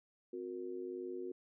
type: tone with amplitude modulation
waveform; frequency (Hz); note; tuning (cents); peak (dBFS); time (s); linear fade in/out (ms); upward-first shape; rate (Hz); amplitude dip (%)
sine; 363.9; F#4; -29; -36; 0.33-1.32; 5; sine; 102; 90
effects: none